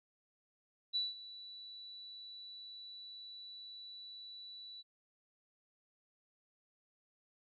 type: tone with ADSR envelope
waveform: sine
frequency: 3951 Hz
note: B7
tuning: in tune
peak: -31 dBFS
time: 0.93-4.83 s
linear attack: 28 ms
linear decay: 180 ms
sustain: -17 dB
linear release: 29 ms
effects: none